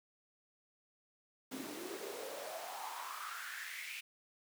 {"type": "noise with high-pass filter sweep", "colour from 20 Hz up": "pink", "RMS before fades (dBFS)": -45, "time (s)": [1.51, 4.01], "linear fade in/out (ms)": 10, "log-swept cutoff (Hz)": [250, 2500], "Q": 5.7, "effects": []}